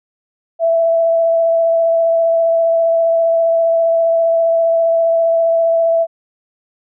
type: tone with vibrato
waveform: sine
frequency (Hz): 663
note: E5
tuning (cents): +10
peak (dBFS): -10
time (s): 0.59-6.07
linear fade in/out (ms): 50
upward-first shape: sine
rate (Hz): 15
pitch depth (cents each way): 11
effects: none